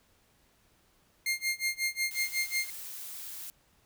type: tone with tremolo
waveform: sawtooth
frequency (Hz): 2118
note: C7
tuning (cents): +21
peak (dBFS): -23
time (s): 1.26-2.7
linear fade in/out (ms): 2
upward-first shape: sine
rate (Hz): 5.5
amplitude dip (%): 95
type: noise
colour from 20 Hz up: blue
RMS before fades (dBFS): -42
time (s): 2.11-3.5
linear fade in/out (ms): 0
effects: pink hiss -67 dBFS RMS until 3.85 s